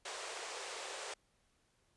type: band-pass noise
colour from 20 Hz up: pink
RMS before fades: -45 dBFS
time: 0.05-1.14 s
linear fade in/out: 5 ms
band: 400 to 9100 Hz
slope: 48 dB/octave
effects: pink hiss -75 dBFS RMS until 1.96 s + resampled to 24000 Hz